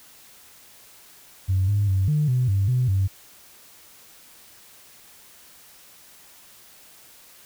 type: tone with pitch steps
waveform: sine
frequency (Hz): 94.2 / 102.1 / 95.4 / 150.4 / 126.1 / 98.1 / 126.1 / 96.4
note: F#2 / G#2 / G2 / D3 / B2 / G2 / B2 / G2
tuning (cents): +32 / -29 / -47 / +42 / +36 / +2 / +36 / -28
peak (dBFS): -17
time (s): 1.48-3.08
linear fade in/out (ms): 20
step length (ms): 200
effects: tanh soft clip ceiling -13 dBFS + white hiss -50 dBFS RMS until 7.45 s